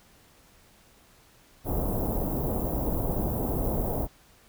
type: band-stop noise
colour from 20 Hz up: pink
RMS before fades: -28 dBFS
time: 1.64-4.08 s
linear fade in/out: 50 ms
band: 780 to 15000 Hz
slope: 24 dB/octave
effects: pink hiss -58 dBFS RMS until 4.48 s